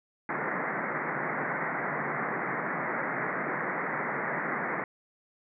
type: band-pass noise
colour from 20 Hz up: white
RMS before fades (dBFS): -32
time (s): 0.29-4.84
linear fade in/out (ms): 2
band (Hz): 130 to 2100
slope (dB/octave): 96
effects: none